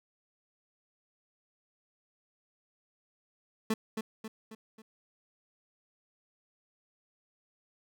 30% pulse tone with echo, 220 Hz, A3, in tune, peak -24 dBFS, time 3.7-3.74 s, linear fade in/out 5 ms, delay 270 ms, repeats 4, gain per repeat -6 dB, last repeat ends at 4.82 s, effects none

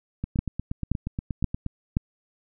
two click trains, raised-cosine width 5 ms, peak -16 / -9 dBFS, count 13 / 4, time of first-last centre 0.24-1.663 / 0.39-1.969 s, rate 8.43 / 1.9 Hz, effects none

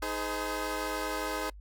15% pulse tone cluster, 312.8 / 420.3 / 513 Hz, D#4 / G#4 / C5, +9 / +21 / -34 cents, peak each -30 dBFS, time 0.02-1.5 s, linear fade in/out 5 ms, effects noise-tail reverb RT60 0.1 s tail -26 dB re dry + added 50 Hz sine -45 dBFS peak until 1.6 s

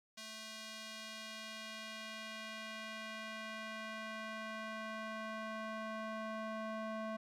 square tone with band-pass filter sweep, 219.3 Hz, A3, 6 cents flat, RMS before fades -45 dBFS, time 0.17-7.17 s, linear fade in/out 10 ms, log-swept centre 4700 to 830 Hz, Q 0.93, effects none

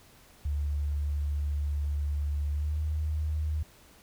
sine tone with pitch glide, 72.8 to 76.77 Hz, D2 to D#2, -15 to -23 cents, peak -27 dBFS, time 0.45-3.63 s, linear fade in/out 5 ms, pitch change +92 cents, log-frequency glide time 2.51-2.8 s, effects pink hiss -57 dBFS RMS until 4.02 s

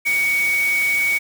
sine tone in noise, 2242 Hz, C#7, 19 cents sharp, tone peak -16 dBFS, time 0.05-1.19 s, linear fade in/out 20 ms, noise white, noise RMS -30 dBFS, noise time 0.05-1.19 s, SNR +11 dB, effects none

